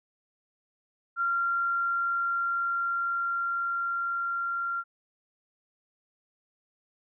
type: tone with level ramp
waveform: sine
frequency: 1381 Hz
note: F6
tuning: 20 cents flat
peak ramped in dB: -24 to -28 dBFS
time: 1.16-4.84 s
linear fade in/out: 50 ms
effects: none